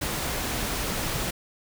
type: noise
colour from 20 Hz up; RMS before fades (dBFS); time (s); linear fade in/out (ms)
pink; -29; 0.01-1.31; 10
effects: none